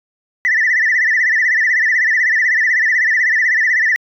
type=tone with vibrato; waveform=sine; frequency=1880 Hz; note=A#6; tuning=14 cents sharp; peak=-10 dBFS; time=0.45-3.96 s; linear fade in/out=0 ms; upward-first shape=sine; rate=16 Hz; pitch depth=130 cents each way; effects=tanh soft clip ceiling -7 dBFS